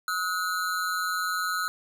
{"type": "ring-modulated tone", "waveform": "square", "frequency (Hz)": 1370, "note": "F6", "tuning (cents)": -34, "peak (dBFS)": -24, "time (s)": [0.08, 1.68], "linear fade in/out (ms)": 0, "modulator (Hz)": 90.1, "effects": []}